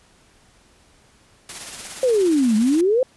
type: noise with tremolo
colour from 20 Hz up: white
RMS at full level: -32 dBFS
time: 1.49-2.81 s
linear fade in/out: 2 ms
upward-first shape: sine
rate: 17 Hz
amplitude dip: 40%
type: exponential two-way sweep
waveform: sine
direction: down then up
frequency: 535 to 207.7 to 535 Hz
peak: -14 dBFS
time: 2.03-3.03 s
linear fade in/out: 2 ms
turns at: 2.56 s
effects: pink hiss -55 dBFS RMS until 3.16 s + resampled to 24000 Hz